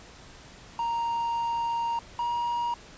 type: tone pair in turn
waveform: triangle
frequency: 932.3 / 950.2 Hz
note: A#5 / A#5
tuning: 0 / +33 cents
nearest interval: unison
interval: 33 cents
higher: second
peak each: -24 dBFS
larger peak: neither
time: 0.79-1.99 / 2.19-2.74 s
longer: first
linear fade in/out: 2 ms
effects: pink hiss -49 dBFS RMS until 2.97 s + resampled to 16000 Hz